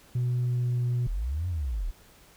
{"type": "tone with pitch glide", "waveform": "sine", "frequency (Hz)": [123.47, 122.19], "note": ["B2", "B2"], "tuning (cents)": [0, -18], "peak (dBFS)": -22, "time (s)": [0.15, 1.07], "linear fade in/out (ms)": 5, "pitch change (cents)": -18, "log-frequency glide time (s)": [0.37, 0.88]}
{"type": "linear two-way sweep", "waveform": "sine", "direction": "up then down", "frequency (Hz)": [33.32, 92.2, 33.32], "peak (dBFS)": -26, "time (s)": [1.06, 1.91], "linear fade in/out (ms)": 10, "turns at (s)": 1.48}
{"effects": ["tanh soft clip ceiling -22 dBFS", "pink hiss -56 dBFS RMS until 2.36 s"]}